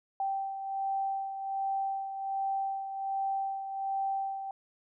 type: beating tone pair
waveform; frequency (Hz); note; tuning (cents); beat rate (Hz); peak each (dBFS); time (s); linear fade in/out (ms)
sine; 780 / 781.3; G5 / G5; -9 / -6; 1.3; -31 / -39; 0.2-4.51; 2
effects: none